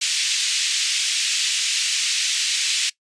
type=band-pass noise; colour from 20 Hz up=pink; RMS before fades=-22 dBFS; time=0.01-2.9 s; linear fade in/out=10 ms; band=2500 to 8100 Hz; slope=24 dB/octave; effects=noise-tail reverb RT60 0.1 s tail -20 dB re dry + resampled to 22050 Hz